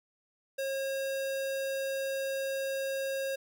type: tone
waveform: square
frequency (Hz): 541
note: C#5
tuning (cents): -42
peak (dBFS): -32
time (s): 0.58-3.36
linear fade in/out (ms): 10
effects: none